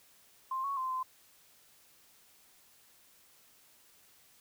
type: tone with pitch steps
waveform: sine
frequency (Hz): 1051 / 1110 / 1039 / 1032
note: C6 / C#6 / C6 / C6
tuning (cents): +7 / +2 / -12 / -24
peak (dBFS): -32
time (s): 0.51-1.03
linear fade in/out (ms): 5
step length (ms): 130
effects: white hiss -63 dBFS RMS until 4.4 s